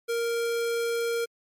square tone, 466.2 Hz, A#4, in tune, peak -26 dBFS, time 0.08-1.26 s, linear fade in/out 20 ms, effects MP3 64 kbps

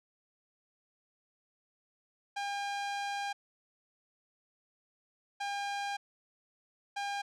sawtooth tone bursts at uneven times, 805 Hz, G5, 46 cents sharp, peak -30 dBFS, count 3, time 2.36-3.33 / 5.4-5.97 / 6.96-7.22 s, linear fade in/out 10 ms, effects low-pass 6000 Hz 12 dB/octave

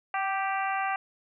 harmonic tone with a mistuned harmonic, 392 Hz, G4, in tune, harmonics 2 / 3 / 4 / 5 / 6 / 7, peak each -29 / -33 / -35 / -37 / -39 / -40 dBFS, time 0.14-0.96 s, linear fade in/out 2 ms, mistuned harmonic 2, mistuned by -24 cents, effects none

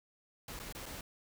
pink noise with dropouts, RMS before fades -45 dBFS, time 0.48-1.01 s, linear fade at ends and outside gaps 2 ms, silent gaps 0.592-0.598 / 0.725-0.749 / 0.857-0.862 s, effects none

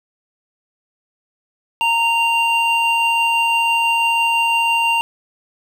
triangle tone pair together, 925 / 2781 Hz, A#5 / F7, -14 / -8 cents, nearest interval octave + perfect fifth, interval 1906 cents, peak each -15 dBFS, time 1.81-5.01 s, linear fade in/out 0 ms, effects none

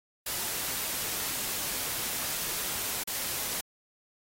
white noise with dropouts, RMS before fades -33 dBFS, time 0.26-3.61 s, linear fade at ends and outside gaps 5 ms, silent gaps 3.037-3.073 s, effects AAC 48 kbps

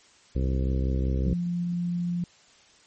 harmonic tone, 65.41 Hz, C2, in tune, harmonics 1 / 2 / 3 / 4 / 5 / 6 / 7 / 8, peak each -24 / -30 / -34 / -36 / -38 / -40 / -41 / -42 dBFS, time 0.35-1.34 s, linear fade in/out 10 ms
sine tone, 174.61 Hz, F3, in tune, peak -25 dBFS, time 1.26-2.24 s, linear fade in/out 2 ms
effects white hiss -57 dBFS RMS until 2.86 s + MP3 32 kbps

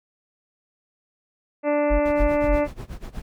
harmonic tone, 293.7 Hz, D4, in tune, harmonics 1 / 2 / 3 / 4 / 5 / 6 / 7 / 8 / 9, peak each -24 / -20 / -30 / -35 / -39 / -42 / -35 / -42 / -42 dBFS, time 1.63-2.68 s, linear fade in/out 50 ms
sine tone bursts, 46.25 Hz, F#1, in tune, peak -18 dBFS, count 3, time 1.9-2.571 s, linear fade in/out 20 ms, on 97 ms, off 190 ms
brown noise with tremolo, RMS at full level -31 dBFS, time 2.05-3.22 s, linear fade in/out 5 ms, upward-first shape sine, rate 8.2 Hz, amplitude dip 90%
effects none

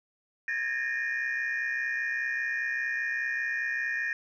sine tone cluster, 1646 / 1711 / 1839 / 2425 Hz, G#6 / A6 / A#6 / D#7, -16 / -49 / -24 / -45 cents, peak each -36 / -35 / -29 / -37 dBFS, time 0.48-4.13 s, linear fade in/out 2 ms, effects tanh soft clip ceiling -22 dBFS

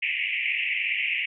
white band-pass noise, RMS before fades -27 dBFS, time 0.02-1.26 s, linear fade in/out 10 ms, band 2000 to 2800 Hz, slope 96 dB/octave, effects none

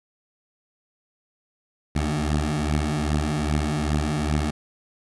15% pulse beating tone pair, 73.7 / 76.2 Hz, D2 / D#2, +7 / -36 cents, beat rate 2.5 Hz, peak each -19 / -18 dBFS, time 1.95-4.51 s, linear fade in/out 10 ms, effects resampled to 24000 Hz + 9-bit

